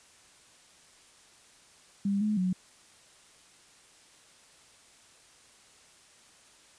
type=tone with pitch steps; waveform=sine; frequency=199.4 / 212.3 / 183.9 Hz; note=G3 / G#3 / F#3; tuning=+30 / +38 / -10 cents; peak=-25 dBFS; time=2.05-2.53 s; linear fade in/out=5 ms; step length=160 ms; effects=white hiss -58 dBFS RMS until 6.78 s + resampled to 22050 Hz